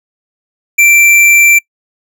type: tone with hard clipping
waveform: sine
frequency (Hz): 2349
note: D7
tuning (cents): 0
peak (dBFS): -5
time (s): 0.78-1.59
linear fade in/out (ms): 10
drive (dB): 14
effects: noise-tail reverb RT60 0.1 s tail -26 dB re dry